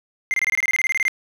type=tone bursts; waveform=triangle; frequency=2093 Hz; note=C7; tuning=in tune; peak=-15 dBFS; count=15; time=0.31-1.081 s; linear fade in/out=0 ms; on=29 ms; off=24 ms; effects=none